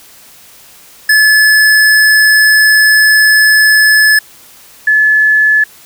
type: tone pair in turn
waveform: square / sine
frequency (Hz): 1722 / 1722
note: A6 / A6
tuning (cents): -38 / -38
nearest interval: unison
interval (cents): 0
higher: neither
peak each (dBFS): -5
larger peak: neither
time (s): 1.09-4.19 / 4.87-5.64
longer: first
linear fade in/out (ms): 5
effects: white hiss -39 dBFS RMS until 5.85 s